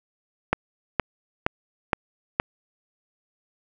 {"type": "click train", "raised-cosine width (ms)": 0.5, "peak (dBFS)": -4, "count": 5, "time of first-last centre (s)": [0.53, 2.399], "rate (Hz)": 2.14, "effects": []}